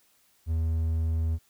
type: tone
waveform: triangle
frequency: 80.9 Hz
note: E2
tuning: 32 cents flat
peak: -22 dBFS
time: 0.46-1.39 s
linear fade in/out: 50 ms
effects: white hiss -65 dBFS RMS until 1.49 s